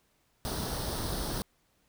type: noise with comb filter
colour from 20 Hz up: pink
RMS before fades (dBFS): -34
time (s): 0.45-1.42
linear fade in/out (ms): 0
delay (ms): 0.21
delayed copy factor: +0.65
effects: pink hiss -71 dBFS RMS until 1.88 s